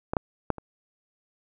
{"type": "clicks", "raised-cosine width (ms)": 1, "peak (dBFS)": [-13, -9, -9, -24], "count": 4, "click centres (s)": [0.135, 0.168, 0.503, 0.583], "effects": []}